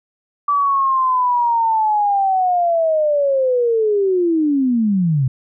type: linear sweep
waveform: sine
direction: down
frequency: 1160 to 123.47 Hz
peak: -13 dBFS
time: 0.48-5.28 s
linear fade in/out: 5 ms
effects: none